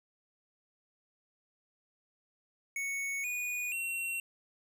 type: tone with pitch steps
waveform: square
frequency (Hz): 2217 / 2460 / 2729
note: C#7 / D#7 / F7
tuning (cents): 0 / -20 / -41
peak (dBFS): -34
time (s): 2.76-4.2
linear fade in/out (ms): 2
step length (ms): 480
effects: none